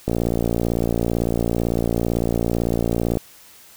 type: click train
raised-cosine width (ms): 2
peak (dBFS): -7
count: 180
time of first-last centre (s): 0.08-3.172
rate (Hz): 57.9
effects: white hiss -47 dBFS RMS until 3.76 s